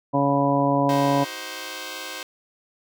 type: harmonic tone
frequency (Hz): 140.5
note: C#3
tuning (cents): +24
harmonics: 1 / 2 / 3 / 4 / 5 / 6 / 7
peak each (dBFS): -26 / -22 / -32 / -24 / -26 / -33 / -24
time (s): 0.13-1.25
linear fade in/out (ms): 20
type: chord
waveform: 5% pulse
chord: C diminished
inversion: first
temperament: just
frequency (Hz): 314 / 376.7 / 523.3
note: Eb4 / Gb4 / C5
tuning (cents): +16 / +31 / 0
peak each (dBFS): -27 / -27 / -23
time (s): 0.89-2.23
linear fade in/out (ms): 2
effects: none